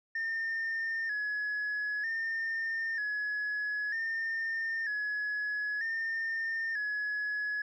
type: tone with vibrato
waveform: sine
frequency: 1750 Hz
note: A6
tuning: 10 cents flat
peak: -29 dBFS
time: 0.15-7.62 s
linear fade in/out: 5 ms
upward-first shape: square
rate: 0.53 Hz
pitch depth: 61 cents each way
effects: tanh soft clip ceiling -29 dBFS